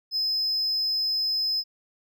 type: tone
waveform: triangle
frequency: 5100 Hz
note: D#8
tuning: 42 cents sharp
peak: -22 dBFS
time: 0.11-1.64 s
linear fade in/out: 50 ms
effects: none